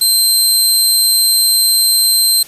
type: tone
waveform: 20% pulse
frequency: 4134 Hz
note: C8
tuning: 22 cents flat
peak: -3 dBFS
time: 0.01-2.43 s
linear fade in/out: 5 ms
effects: white hiss -37 dBFS RMS until 2.47 s + resampled to 32000 Hz